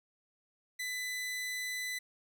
sawtooth tone, 2000 Hz, B6, 21 cents sharp, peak -32 dBFS, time 0.79-1.99 s, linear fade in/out 10 ms, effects none

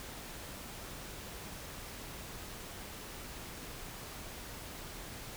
silence, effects pink hiss -46 dBFS RMS until 5.36 s

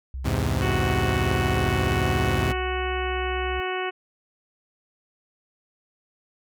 sine tone with vibrato, 65.41 Hz, C2, in tune, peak -29 dBFS, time 0.14-3.6 s, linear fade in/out 0 ms, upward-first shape sine, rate 1.2 Hz, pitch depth 18 cents each way
sawtooth chord, E augmented, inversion none, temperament equal, 82.41 / 103.83 / 130.81 Hz, E2 / G#2 / B#2, 0 / 0 / 0 cents, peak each -23 dBFS, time 0.24-2.53 s, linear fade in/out 20 ms
harmonic tone, 370 Hz, F#4, in tune, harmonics 1 / 2 / 3 / 4 / 5 / 6 / 7 / 8, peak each -29 / -32 / -34 / -35 / -36 / -37 / -37 / -38 dBFS, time 0.61-3.91 s, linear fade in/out 20 ms
effects none

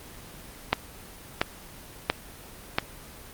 click train, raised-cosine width 0.3 ms, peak -4 dBFS, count 4, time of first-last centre 0.73-2.785 s, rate 1.46 Hz, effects pink hiss -45 dBFS RMS until 3.33 s + Opus 24 kbps

